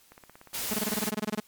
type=click train; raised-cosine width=0.5 ms; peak=-33 dBFS; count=8; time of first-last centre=0.12-0.532 s; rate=17 Hz
type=noise; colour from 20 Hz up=white; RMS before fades=-33 dBFS; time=0.53-1.11 s; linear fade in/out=20 ms
type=tone bursts; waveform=sawtooth; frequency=213.1 Hz; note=G#3; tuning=45 cents sharp; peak=-23 dBFS; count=14; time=0.71-1.401 s; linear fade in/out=5 ms; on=28 ms; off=23 ms
effects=white hiss -60 dBFS RMS until 1.47 s + MP3 96 kbps